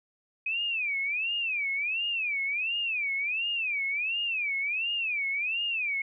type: tone with vibrato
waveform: sine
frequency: 2489 Hz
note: D#7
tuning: in tune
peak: -27 dBFS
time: 0.46-6.02 s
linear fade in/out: 5 ms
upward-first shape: sine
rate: 1.4 Hz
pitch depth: 230 cents each way
effects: none